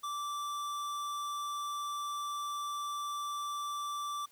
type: tone with hard clipping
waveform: sine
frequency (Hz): 1168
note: D6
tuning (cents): -10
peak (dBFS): -37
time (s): 0.03-4.26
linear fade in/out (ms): 10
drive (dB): 16
effects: white hiss -64 dBFS RMS until 4.31 s